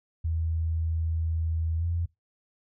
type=tone with pitch glide; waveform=sine; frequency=81.3 to 85 Hz; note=E2 to F2; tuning=-23 to -46 cents; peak=-25 dBFS; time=0.24-2.06 s; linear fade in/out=10 ms; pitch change=+77 cents; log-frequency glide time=1.78-1.84 s; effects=noise-tail reverb RT60 0.2 s tail -23 dB re dry